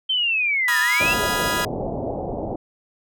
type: linear two-way sweep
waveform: sine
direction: down then up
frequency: 3136 to 1719 to 2770 Hz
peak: -18 dBFS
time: 0.09-1.14 s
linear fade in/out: 10 ms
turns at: 0.8 s
type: chord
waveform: sawtooth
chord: F half-diminished seventh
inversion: second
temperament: equal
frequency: 987.8 / 1244.5 / 1396.9 / 1661.2 Hz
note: Cb6 / Eb6 / F6 / Ab6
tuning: 0 / 0 / 0 / 0 cents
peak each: -22 / -25 / -26 / -22 dBFS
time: 0.68-1.65 s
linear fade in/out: 2 ms
type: low-pass noise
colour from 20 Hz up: white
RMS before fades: -27 dBFS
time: 1-2.56 s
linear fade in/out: 5 ms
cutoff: 760 Hz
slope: 48 dB/octave
effects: none